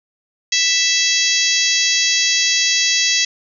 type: harmonic tone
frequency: 659.3 Hz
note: E5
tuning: in tune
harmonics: 3 / 4 / 5 / 6 / 7 / 8 / 9 / 10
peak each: -22 / -22 / -22 / -22 / -22 / -22 / -22 / -22 dBFS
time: 0.52-3.25 s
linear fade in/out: 5 ms
effects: none